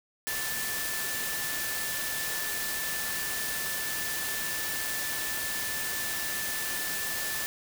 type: tone in noise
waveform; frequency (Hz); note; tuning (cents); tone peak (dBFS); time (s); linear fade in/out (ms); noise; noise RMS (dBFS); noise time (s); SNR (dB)
sine; 1756; A6; -4; -36; 0.27-7.46; 0; white; -33; 0.27-7.46; -6
effects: none